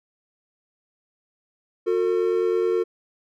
triangle tone pair together, 362.3 / 451.6 Hz, F#4 / A4, -36 / +45 cents, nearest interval major third, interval 381 cents, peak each -20 dBFS, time 1.86-2.84 s, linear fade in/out 20 ms, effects none

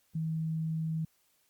sine tone, 160.1 Hz, D#3, 50 cents sharp, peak -30 dBFS, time 0.15-1.05 s, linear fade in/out 5 ms, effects white hiss -71 dBFS RMS until 1.49 s + Opus 48 kbps

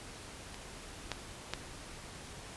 clicks, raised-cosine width 0.2 ms, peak -27 / -17 / -16 dBFS, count 3, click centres 0.544 / 1.117 / 1.536 s, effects pink hiss -48 dBFS RMS until 2.56 s + resampled to 24000 Hz

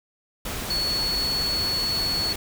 sine tone in noise, 4400 Hz, C#8, 14 cents flat, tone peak -23 dBFS, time 0.7-2.33 s, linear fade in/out 5 ms, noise pink, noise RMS -31 dBFS, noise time 0.45-2.36 s, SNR +5 dB, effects none

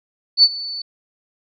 sine tone with ADSR envelope, 4488 Hz, C#8, 21 cents sharp, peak -5 dBFS, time 0.37-0.82 s, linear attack 61 ms, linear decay 48 ms, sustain -20 dB, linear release 5 ms, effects none

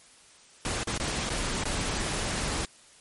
pink noise with dropouts, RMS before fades -30 dBFS, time 0.65-2.65 s, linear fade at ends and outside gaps 1 ms, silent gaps 0.834-0.872 / 0.977-0.999 / 1.293-1.301 / 1.638-1.654 s, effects white hiss -55 dBFS RMS until 3 s + MP3 48 kbps

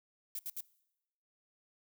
violet noise bursts, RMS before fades -40 dBFS, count 3, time 0.35-0.607 s, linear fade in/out 2 ms, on 41 ms, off 67 ms, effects noise-tail reverb RT60 0.9 s tail -22 dB re dry

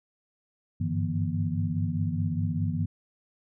sine tone cluster, 97 / 101.9 / 149.7 / 166.1 / 239.4 Hz, G2 / G#2 / D3 / E3 / A#3, -18 / -32 / +33 / +13 / +46 cents, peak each -30 / -34 / -33 / -30 / -34 dBFS, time 0.8-2.86 s, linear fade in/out 10 ms, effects none

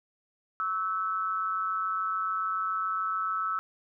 sine tone with amplitude modulation, 1310 Hz, E6, 11 cents flat, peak -24 dBFS, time 0.6-3.59 s, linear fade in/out 0 ms, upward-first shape sine, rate 187 Hz, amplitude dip 70%, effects none

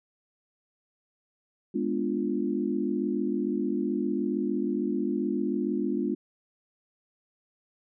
sine chord, G# diminished seventh, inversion none, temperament equal, 207.7 / 246.9 / 293.7 / 349.2 Hz, G#3 / B3 / D4 / F4, 0 / 0 / 0 / 0 cents, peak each -31 dBFS, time 1.74-6.15 s, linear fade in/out 10 ms, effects none

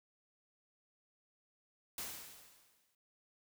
white noise with exponential decay, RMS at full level -41 dBFS, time 1.98-2.95 s, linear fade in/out 2 ms, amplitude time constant 210 ms, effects noise-tail reverb RT60 0.2 s tail -25 dB re dry

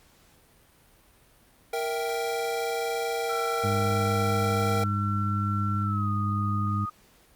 square chord, E diminished, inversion second, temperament equal, 466.2 / 659.3 / 784 Hz, Bb4 / E5 / G5, 0 / 0 / 0 cents, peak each -30 / -36 / -33 dBFS, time 1.73-4.84 s, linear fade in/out 5 ms
sine tone with pitch glide, 1350 to 1238 Hz, E6 to D#6, +41 to -9 cents, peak -30 dBFS, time 3.29-6.9 s, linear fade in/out 10 ms, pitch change -150 cents, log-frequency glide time 5.82-6.1 s
harmonic tone, 102.2 Hz, G#2, 27 cents flat, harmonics 1 / 2 / 3, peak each -26 / -31 / -40 dBFS, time 3.63-6.86 s, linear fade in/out 20 ms
effects pink hiss -59 dBFS RMS until 7.35 s + Opus 48 kbps

